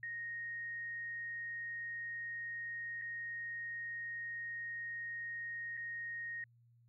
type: tone with dropouts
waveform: sine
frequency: 1864.7 Hz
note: A#6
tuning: in tune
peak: -40 dBFS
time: 0.03-6.44 s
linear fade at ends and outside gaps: 2 ms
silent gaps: 3.015-3.019 / 5.77-5.774 s
effects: added 118 Hz sine -64 dBFS peak until 6.88 s